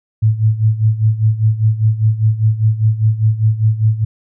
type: tone with tremolo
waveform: sine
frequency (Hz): 109.5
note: A2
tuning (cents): -8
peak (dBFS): -7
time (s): 0.22-4.05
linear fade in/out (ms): 10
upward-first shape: sine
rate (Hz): 5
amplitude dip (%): 80
effects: none